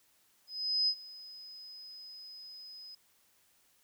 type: tone with ADSR envelope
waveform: sine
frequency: 5040 Hz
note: D#8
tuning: 21 cents sharp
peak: -25 dBFS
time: 0.47-2.95 s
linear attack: 410 ms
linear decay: 65 ms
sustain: -21 dB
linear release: 5 ms
effects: white hiss -69 dBFS RMS until 3.83 s